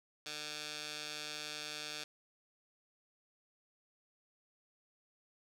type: tone with band-pass filter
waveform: 15% pulse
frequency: 150.6 Hz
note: D3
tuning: 44 cents sharp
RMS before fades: -44 dBFS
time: 0.26-2.04 s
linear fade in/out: 2 ms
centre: 4400 Hz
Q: 1.4
effects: none